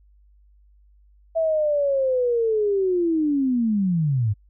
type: linear sweep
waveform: sine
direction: down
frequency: 659.3 to 97.8 Hz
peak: -18 dBFS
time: 1.35-4.34 s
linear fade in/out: 20 ms
effects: added 50 Hz sine -52 dBFS peak until 4.49 s